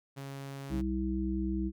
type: tone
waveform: sawtooth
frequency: 137.7 Hz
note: C#3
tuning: 11 cents flat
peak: -36 dBFS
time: 0.16-0.82 s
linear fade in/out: 20 ms
type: harmonic tone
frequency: 64.7 Hz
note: C2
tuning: 19 cents flat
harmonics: 1 / 3 / 5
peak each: -34 / -34 / -34 dBFS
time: 0.69-1.72 s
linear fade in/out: 50 ms
effects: none